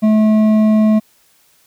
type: tone with hard clipping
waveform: triangle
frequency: 215.9 Hz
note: A3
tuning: 33 cents flat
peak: -10 dBFS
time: 0.02-1 s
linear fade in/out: 20 ms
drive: 11 dB
effects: white hiss -54 dBFS RMS until 1.66 s